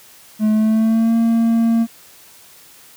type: tone with pitch glide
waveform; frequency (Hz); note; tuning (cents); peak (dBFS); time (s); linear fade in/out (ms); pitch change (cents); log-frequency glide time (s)
triangle; 214.9 to 229; A3 to A#3; -41 to -31; -10; 0.39-1.87; 50; +110; 0.51-1.15
effects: white hiss -45 dBFS RMS until 2.96 s + high-pass 60 Hz 12 dB/octave